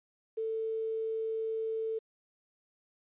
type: tone with quantisation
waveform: sine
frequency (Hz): 444.7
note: A4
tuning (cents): +18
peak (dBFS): -31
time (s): 0.37-1.99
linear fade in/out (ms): 10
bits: 10
effects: resampled to 8000 Hz